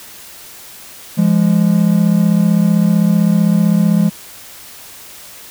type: tone pair together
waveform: triangle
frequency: 171.15 / 206.8 Hz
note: F3 / G#3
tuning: -35 / -7 cents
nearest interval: minor third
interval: 328 cents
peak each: -10 dBFS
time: 1.17-4.1 s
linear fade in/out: 20 ms
effects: white hiss -36 dBFS RMS until 5.5 s